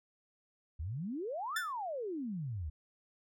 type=exponential two-way sweep; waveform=sine; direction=up then down; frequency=70 to 1542 to 70 Hz; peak=-36 dBFS; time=0.79-2.7 s; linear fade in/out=10 ms; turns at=1.59 s
type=tone with exponential decay; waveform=sawtooth; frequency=1760 Hz; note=A6; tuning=in tune; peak=-27 dBFS; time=1.56-1.73 s; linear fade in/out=5 ms; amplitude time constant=36 ms
effects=none